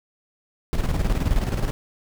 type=noise with tremolo; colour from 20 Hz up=brown; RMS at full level=-20 dBFS; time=0.73-1.71 s; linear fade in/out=0 ms; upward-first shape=square; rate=19 Hz; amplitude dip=55%; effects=none